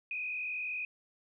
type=tone with frequency modulation; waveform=sine; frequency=2489 Hz; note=D#7; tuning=in tune; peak=-34 dBFS; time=0.11-0.85 s; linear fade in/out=2 ms; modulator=46.2 Hz; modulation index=1.4; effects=none